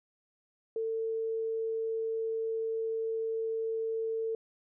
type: tone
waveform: sine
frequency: 448.3 Hz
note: A4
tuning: 32 cents sharp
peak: -30 dBFS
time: 0.76-4.35 s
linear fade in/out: 2 ms
effects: none